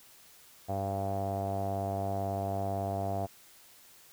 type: tone with low-pass filter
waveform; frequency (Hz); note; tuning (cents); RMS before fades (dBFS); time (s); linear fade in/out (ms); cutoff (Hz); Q
sawtooth; 98; G2; 0; -33; 0.68-3.27; 20; 710; 9.3
effects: white hiss -57 dBFS RMS until 4.12 s